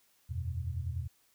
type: chord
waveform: sine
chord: E suspended second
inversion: none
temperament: equal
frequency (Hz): 82.41 / 92.5 / 123.47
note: E2 / F#2 / B2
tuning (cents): 0 / 0 / 0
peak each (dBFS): -36 / -38 / -39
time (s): 0.29-1.08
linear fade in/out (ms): 20
effects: white hiss -69 dBFS RMS until 1.34 s